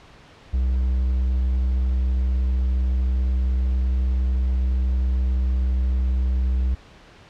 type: tone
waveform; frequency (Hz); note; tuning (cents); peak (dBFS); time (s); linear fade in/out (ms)
triangle; 63.5; B1; +49; -16; 0.53-6.75; 10
effects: pink hiss -48 dBFS RMS until 7.29 s + low-pass 4000 Hz 12 dB/octave